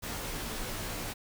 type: noise with comb filter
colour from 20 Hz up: pink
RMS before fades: -37 dBFS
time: 0.02-1.14 s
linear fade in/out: 20 ms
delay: 15 ms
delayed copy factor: -0.65
effects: none